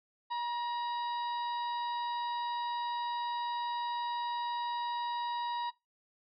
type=harmonic tone with a mistuned harmonic; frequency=957 Hz; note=A#5; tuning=45 cents sharp; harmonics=1 / 2 / 3 / 4 / 5; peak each=-32 / -48 / -52 / -46 / -54 dBFS; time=0.3-5.71 s; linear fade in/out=20 ms; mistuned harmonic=2; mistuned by=-39 cents; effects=noise-tail reverb RT60 0.2 s tail -19 dB re dry